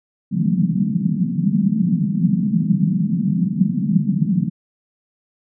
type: band-pass noise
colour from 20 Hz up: white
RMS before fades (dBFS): -18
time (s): 0.31-4.5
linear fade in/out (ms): 20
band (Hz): 160 to 210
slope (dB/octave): 48
effects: none